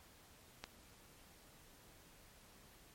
click, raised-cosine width 0.2 ms, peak -26 dBFS, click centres 0.64 s, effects pink hiss -63 dBFS RMS until 2.94 s + MP3 64 kbps

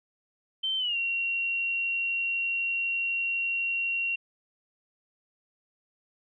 sine tone with pitch glide, 3100 to 2746 Hz, G7 to F7, -20 to -30 cents, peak -26 dBFS, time 0.63-4.16 s, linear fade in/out 10 ms, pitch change -210 cents, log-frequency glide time 0.78-0.97 s, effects none

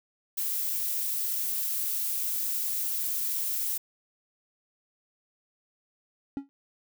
violet noise, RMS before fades -30 dBFS, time 0.37-3.78 s, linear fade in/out 10 ms
triangle tone with exponential decay, 277.2 Hz, C#4, in tune, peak -24 dBFS, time 6.37-6.49 s, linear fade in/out 0 ms, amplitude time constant 24 ms
effects none

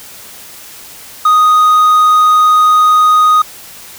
triangle tone, 1244.5 Hz, D#6, in tune, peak -3 dBFS, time 1.25-3.42 s, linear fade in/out 5 ms, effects white hiss -33 dBFS RMS until 3.98 s

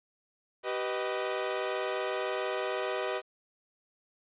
sawtooth chord, G augmented, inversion none, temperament equal with one note detuned, 385.9 / 493.9 / 622.3 Hz, G4 / B4 / D#5, -27 / 0 / 0 cents, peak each -31 dBFS, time 0.63-3.22 s, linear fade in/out 50 ms, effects resampled to 8000 Hz + 10-bit

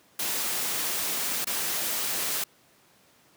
white noise with dropouts, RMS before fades -29 dBFS, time 0.19-2.44 s, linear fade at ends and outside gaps 5 ms, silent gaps 1.446-1.469 s, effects pink hiss -60 dBFS RMS until 3.36 s + high-pass 150 Hz 12 dB/octave

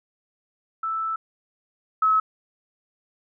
sine tone pair in turn, 1318.5 / 1289.9 Hz, E6 / E6, 0 / -38 cents, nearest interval unison, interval 38 cents, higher first, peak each -24 / -16 dBFS, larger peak second, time 0.83-1.16 / 2.02-2.2 s, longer first, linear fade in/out 5 ms, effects none

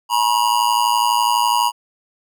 square tone with amplitude modulation, 960 Hz, B5, 49 cents flat, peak -11 dBFS, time 0.09-1.72 s, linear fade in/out 50 ms, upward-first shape sine, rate 112 Hz, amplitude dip 90%, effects none

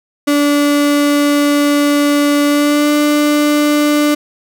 35% pulse tone with pitch glide, 289.6 to 295.7 Hz, D4 to D4, -24 to +12 cents, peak -8 dBFS, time 0.27-4.15 s, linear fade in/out 10 ms, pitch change +36 cents, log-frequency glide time 2.46-2.92 s, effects none

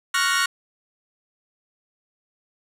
sawtooth chord, Gb major seventh, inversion second, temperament equal, 1108.7 / 1396.9 / 1480 / 1864.7 Hz, Db6 / F6 / Gb6 / Bb6, 0 / 0 / 0 / 0 cents, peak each -21 dBFS, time 0.14-0.46 s, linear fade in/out 5 ms, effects low-pass 11000 Hz 12 dB/octave + 8-bit

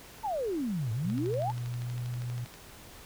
sine exponential two-way sweep, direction down then up, 925 to 105.7 to 925 Hz, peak -29 dBFS, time 0.23-1.52 s, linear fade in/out 20 ms, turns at 0.92 s
sine tone with vibrato, 121.6 Hz, B2, 26 cents flat, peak -32 dBFS, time 1.04-2.45 s, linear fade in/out 10 ms, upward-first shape sine, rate 1.2 Hz, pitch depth 8 cents each way
click train, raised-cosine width 0.2 ms, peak -29 dBFS, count 19, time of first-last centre 1.1-2.54 s, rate 12.5 Hz
effects pink hiss -50 dBFS RMS until 3.05 s

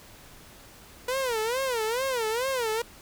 sawtooth tone with vibrato, 483.8 Hz, B4, 36 cents flat, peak -22 dBFS, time 1.08-2.82 s, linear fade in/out 5 ms, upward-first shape sine, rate 2.3 Hz, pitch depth 190 cents each way, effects pink hiss -50 dBFS RMS until 3.01 s

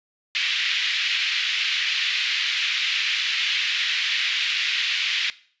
white band-pass noise, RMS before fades -24 dBFS, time 0.35-5.3 s, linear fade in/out 0 ms, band 2000 to 3600 Hz, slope 24 dB/octave, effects noise-tail reverb RT60 0.5 s tail -19 dB re dry + resampled to 16000 Hz

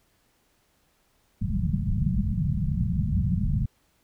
white low-pass noise, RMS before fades -25 dBFS, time 1.41-3.66 s, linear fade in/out 10 ms, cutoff 210 Hz, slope 96 dB/octave, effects pink hiss -67 dBFS RMS until 4.03 s

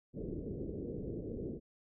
white low-pass noise, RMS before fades -41 dBFS, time 0.13-1.6 s, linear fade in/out 50 ms, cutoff 470 Hz, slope 48 dB/octave, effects none

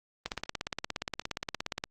click train, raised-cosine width 0.2 ms, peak -15 dBFS, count 28, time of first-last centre 0.26-1.839 s, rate 17.1 Hz, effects Opus 24 kbps

